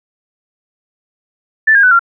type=tone with pitch steps; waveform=sine; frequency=1760 / 1623.3 / 1497.2 / 1380.9 Hz; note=A6 / G#6 / F#6 / F6; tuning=0 / -40 / +20 / -20 cents; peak=-5 dBFS; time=1.67-1.994 s; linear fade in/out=10 ms; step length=81 ms; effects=none